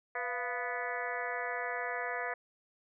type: harmonic tone with a mistuned harmonic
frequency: 246.9 Hz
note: B3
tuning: in tune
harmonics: 2 / 3 / 4 / 5 / 6 / 7 / 8 / 9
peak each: -41 / -40 / -43 / -44 / -44 / -40 / -41 / -48 dBFS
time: 0.15-2.34 s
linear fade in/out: 5 ms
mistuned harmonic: 3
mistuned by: -97 cents
effects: none